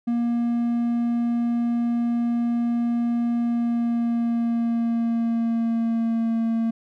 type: tone with pitch glide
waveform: triangle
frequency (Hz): 236.4 to 227.6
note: A#3 to A#3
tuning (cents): +24 to -41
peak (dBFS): -18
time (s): 0.07-6.71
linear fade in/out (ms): 10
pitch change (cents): -65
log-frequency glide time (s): 3.38-6.42
effects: none